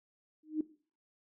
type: tone with exponential growth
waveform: sine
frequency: 309.5 Hz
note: D#4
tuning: 9 cents flat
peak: -26 dBFS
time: 0.43-0.61 s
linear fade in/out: 5 ms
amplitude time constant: 39 ms
effects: noise-tail reverb RT60 0.4 s tail -17 dB re dry